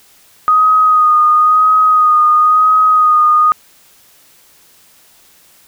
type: tone with vibrato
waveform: sine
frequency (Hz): 1244.5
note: D#6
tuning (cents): 0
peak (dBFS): -6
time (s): 0.48-3.52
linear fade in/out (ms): 0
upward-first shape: sine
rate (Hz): 0.98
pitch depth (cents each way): 26
effects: white hiss -47 dBFS RMS until 5.67 s